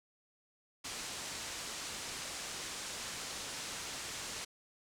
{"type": "low-pass noise", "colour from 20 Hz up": "white", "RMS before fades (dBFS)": -43, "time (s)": [0.84, 4.45], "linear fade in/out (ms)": 10, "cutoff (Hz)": 8200, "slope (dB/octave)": 24, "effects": []}